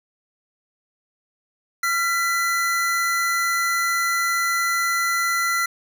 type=tone pair together; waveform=square; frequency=1371.1 / 1988 Hz; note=F6 / B6; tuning=-32 / +11 cents; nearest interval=tritone; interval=643 cents; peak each=-23 dBFS; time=1.83-5.66 s; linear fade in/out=5 ms; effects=none